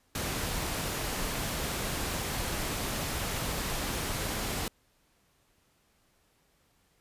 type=noise; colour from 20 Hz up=pink; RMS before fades=-33 dBFS; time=0.15-4.68 s; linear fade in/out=2 ms; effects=pink hiss -69 dBFS RMS until 7 s + resampled to 32000 Hz